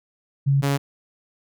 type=tone pair in turn; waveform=sine / sawtooth; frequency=138.59 / 140.2 Hz; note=C#3 / C#3; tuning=0 / +20 cents; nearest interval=unison; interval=20 cents; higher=second; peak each=-15 dBFS; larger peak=neither; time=0.46-0.62 / 0.62-0.78 s; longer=neither; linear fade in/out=20 ms; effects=none